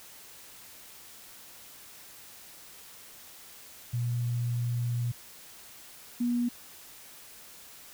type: tone pair in turn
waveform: sine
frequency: 120 / 241 Hz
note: B2 / B3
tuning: -49 / -42 cents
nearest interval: octave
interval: 1207 cents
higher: second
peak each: -27 / -25 dBFS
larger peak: second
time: 3.93-5.12 / 6.2-6.49 s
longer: first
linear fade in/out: 10 ms
effects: white hiss -50 dBFS RMS until 7.93 s